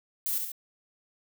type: noise with echo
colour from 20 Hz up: violet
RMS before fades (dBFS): -30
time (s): 0.26-0.38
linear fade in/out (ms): 0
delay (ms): 69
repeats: 2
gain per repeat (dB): -4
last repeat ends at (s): 0.518
effects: none